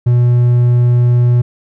triangle tone, 121.6 Hz, B2, 26 cents flat, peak -5 dBFS, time 0.06-1.42 s, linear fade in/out 10 ms, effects none

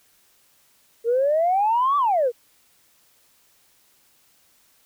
sine exponential two-way sweep, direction up then down, 450.9 to 1174.7 to 450.9 Hz, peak -16 dBFS, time 1.04-2.32 s, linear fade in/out 50 ms, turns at 1.97 s, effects tanh soft clip ceiling -12 dBFS + white hiss -60 dBFS RMS until 4.85 s

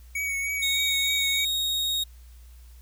square tone with vibrato, 2239 Hz, C#7, 17 cents sharp, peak -27 dBFS, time 0.15-1.45 s, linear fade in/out 5 ms, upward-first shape triangle, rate 3.3 Hz, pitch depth 30 cents each way
40% pulse tone, 3753 Hz, A#7, 11 cents sharp, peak -23 dBFS, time 0.62-2.04 s, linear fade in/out 10 ms
effects added 60 Hz sine -45 dBFS peak until 2.81 s + white hiss -60 dBFS RMS until 2.81 s

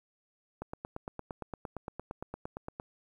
click train, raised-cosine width 1 ms, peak -24 dBFS, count 20, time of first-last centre 0.62-2.799 s, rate 8.72 Hz, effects 10-bit

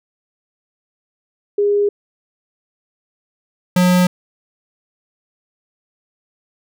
sine / square tone pair in turn, 408.8 / 180.42 Hz, G#4 / F#3, -27 / -43 cents, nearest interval octave + major second, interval 1416 cents, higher first, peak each -12 / -11 dBFS, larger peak second, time 1.58-1.89 / 3.76-4.07 s, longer neither, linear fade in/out 5 ms, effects none

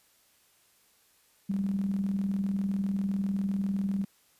sine tone with tremolo, 196.2 Hz, G3, 2 cents sharp, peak -25 dBFS, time 1.49-4.05 s, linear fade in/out 10 ms, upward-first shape square, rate 20 Hz, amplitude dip 40%, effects white hiss -65 dBFS RMS until 4.39 s + resampled to 32000 Hz

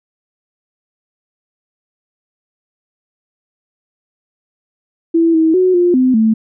sine tone with pitch steps, 331.4 / 321.1 / 368.8 / 352.2 / 256.4 / 221 Hz, E4 / E4 / F#4 / F4 / C4 / A3, +9 / -45 / -6 / +15 / -35 / +8 cents, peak -8 dBFS, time 5.14-6.34 s, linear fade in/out 10 ms, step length 200 ms, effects none

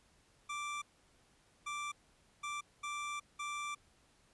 25% pulse tone bursts at uneven times, 1174.7 Hz, D6, in tune, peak -35 dBFS, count 5, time 0.49-0.82 / 1.66-1.92 / 2.43-2.61 / 2.83-3.2 / 3.39-3.75 s, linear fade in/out 10 ms, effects pink hiss -69 dBFS RMS until 4.33 s + resampled to 24000 Hz

